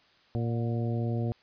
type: harmonic tone with a mistuned harmonic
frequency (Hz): 116.5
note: A#2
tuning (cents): -1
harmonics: 1 / 2 / 3 / 4 / 5 / 6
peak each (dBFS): -28 / -34 / -38 / -40 / -42 / -44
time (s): 0.35-1.32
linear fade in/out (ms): 0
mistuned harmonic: 6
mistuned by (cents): +53
effects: white hiss -62 dBFS RMS until 1.42 s + resampled to 11025 Hz